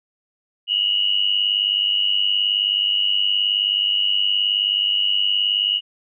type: tone pair together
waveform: sine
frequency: 2861 / 2960 Hz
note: F7 / F#7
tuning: +41 / 0 cents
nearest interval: minor second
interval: 59 cents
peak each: -19 / -20 dBFS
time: 0.67-5.81 s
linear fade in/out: 50 ms
effects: none